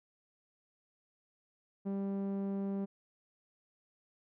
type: tone with low-pass filter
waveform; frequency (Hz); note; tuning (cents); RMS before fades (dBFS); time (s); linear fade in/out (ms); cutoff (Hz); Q
sawtooth; 196.9; G3; +8; -36; 1.85-2.86; 20; 500; 0.57
effects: none